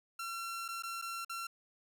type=tone with dropouts; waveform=sawtooth; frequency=1360 Hz; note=F6; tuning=46 cents flat; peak=-35 dBFS; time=0.19-1.47 s; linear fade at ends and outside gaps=5 ms; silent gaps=0.681-0.686 / 0.824-0.834 / 1.016-1.022 / 1.248-1.295 s; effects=none

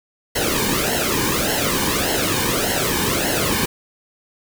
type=noise with flanger; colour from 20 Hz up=pink; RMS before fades=-20 dBFS; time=0.35-3.66 s; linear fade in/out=10 ms; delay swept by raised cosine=0.83 to 1.53 ms; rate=1.7 Hz; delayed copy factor=-0.75; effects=none

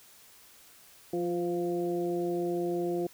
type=harmonic tone with a mistuned harmonic; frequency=174.61 Hz; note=F3; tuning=in tune; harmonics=1 / 2 / 3 / 4; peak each=-37 / -29 / -38 / -39 dBFS; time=1.13-3.07 s; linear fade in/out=5 ms; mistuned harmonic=3; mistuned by=-29 cents; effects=white hiss -56 dBFS RMS until 3.13 s

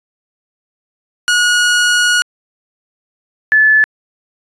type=tone pair in turn; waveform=sawtooth / sine; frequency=1451 / 1732.7 Hz; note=F#6 / A6; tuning=-34 / -27 cents; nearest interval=minor third; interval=307 cents; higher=second; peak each=-6 dBFS; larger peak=neither; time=1.28-2.22 / 3.52-3.84 s; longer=first; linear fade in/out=0 ms; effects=resampled to 22050 Hz

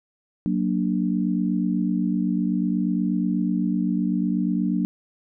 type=chord; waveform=sine; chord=Gb augmented; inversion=none; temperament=equal; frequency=185 / 233.1 / 293.7 Hz; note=Gb3 / Bb3 / D4; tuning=0 / 0 / 0 cents; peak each=-23 / -25 / -26 dBFS; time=0.46-4.85 s; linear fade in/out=0 ms; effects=none

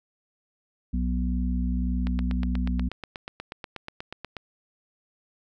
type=harmonic tone; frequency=61.74 Hz; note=B1; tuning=in tune; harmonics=1 / 3 / 4; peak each=-25 / -30 / -31 dBFS; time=0.93-2.89 s; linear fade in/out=10 ms
type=click train; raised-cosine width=0.3 ms; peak=-19 dBFS; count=20; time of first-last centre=2.07-4.367 s; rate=8.27 Hz
effects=none

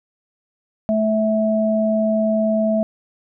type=tone pair together; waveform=sine; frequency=217.6 / 653 Hz; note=A3 / E5; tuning=-19 / -17 cents; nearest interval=octave + perfect fifth; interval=1902 cents; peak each=-18 dBFS; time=0.89-2.83 s; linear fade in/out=0 ms; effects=none

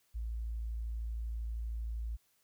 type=tone; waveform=sine; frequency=56.4 Hz; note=A1; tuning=44 cents sharp; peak=-35 dBFS; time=0.14-2.17 s; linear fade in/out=20 ms; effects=white hiss -73 dBFS RMS until 2.43 s

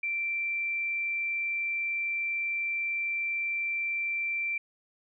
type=tone; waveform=sine; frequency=2349 Hz; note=D7; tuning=in tune; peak=-28 dBFS; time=0.03-4.58 s; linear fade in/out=5 ms; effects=none

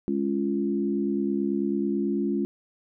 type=chord; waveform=sine; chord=Db major; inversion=second; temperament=equal with one note detuned; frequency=207.7 / 277.2 / 346 Hz; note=Ab3 / Db4 / F4; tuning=0 / 0 / -16 cents; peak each=-27 / -28 / -28 dBFS; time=0.08-2.45 s; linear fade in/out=0 ms; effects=none

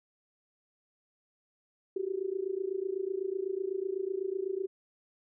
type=tone with amplitude modulation; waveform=sine; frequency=382.7 Hz; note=G4; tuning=42 cents flat; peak=-27 dBFS; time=1.96-4.67 s; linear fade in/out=5 ms; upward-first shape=sine; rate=28 Hz; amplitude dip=90%; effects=none

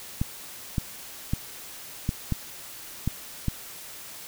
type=clicks; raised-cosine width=5 ms; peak=-12 dBFS; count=7; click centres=0.215 / 0.782 / 1.335 / 2.091 / 2.323 / 3.076 / 3.483 s; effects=white hiss -42 dBFS RMS until 4.27 s

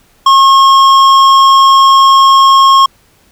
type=tone with hard clipping; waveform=triangle; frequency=1082 Hz; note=C#6; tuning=42 cents flat; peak=-4 dBFS; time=0.26-2.86 s; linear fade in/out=5 ms; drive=14 dB; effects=pink hiss -49 dBFS RMS until 3.31 s

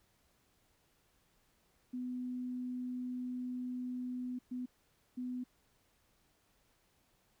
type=tone bursts at uneven times; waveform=sine; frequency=250 Hz; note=B3; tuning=21 cents sharp; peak=-37 dBFS; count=3; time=1.93-4.39 / 4.51-4.66 / 5.17-5.44 s; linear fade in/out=10 ms; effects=pink hiss -73 dBFS RMS until 7.4 s

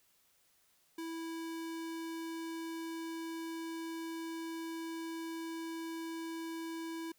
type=tone; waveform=square; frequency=328.4 Hz; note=E4; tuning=6 cents flat; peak=-40 dBFS; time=0.98-7.12 s; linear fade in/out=5 ms; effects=white hiss -71 dBFS RMS until 7.18 s

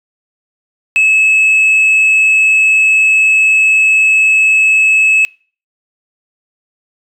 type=tone; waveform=sine; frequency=2592 Hz; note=E7; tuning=30 cents flat; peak=-4 dBFS; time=0.96-5.25 s; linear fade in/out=0 ms; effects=noise-tail reverb RT60 0.4 s tail -25 dB re dry + tanh soft clip ceiling -5 dBFS

